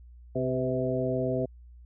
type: harmonic tone with a mistuned harmonic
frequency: 129.4 Hz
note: C3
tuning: 19 cents flat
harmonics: 1 / 2 / 3 / 4 / 5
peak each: -32 / -32 / -32 / -32 / -32 dBFS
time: 0.35-1.46 s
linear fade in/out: 10 ms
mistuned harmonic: 4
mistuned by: -37 cents
effects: added 60 Hz sine -47 dBFS peak until 1.85 s